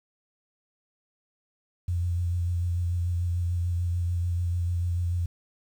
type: tone with vibrato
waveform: sine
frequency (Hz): 87.31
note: F2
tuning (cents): 0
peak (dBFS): -24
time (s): 1.88-5.26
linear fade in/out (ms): 5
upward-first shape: sine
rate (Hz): 6.8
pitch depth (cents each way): 27
effects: 9-bit